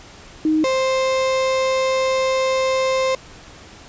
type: tone pair in turn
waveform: sine / 35% pulse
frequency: 311.9 / 524.6 Hz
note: D#4 / C5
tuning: +4 / +4 cents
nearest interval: major sixth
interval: 900 cents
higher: second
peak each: -14 / -15 dBFS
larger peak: first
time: 0.45-0.64 / 0.64-3.15 s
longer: second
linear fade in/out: 2 ms
effects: pink hiss -42 dBFS RMS until 3.88 s + resampled to 16000 Hz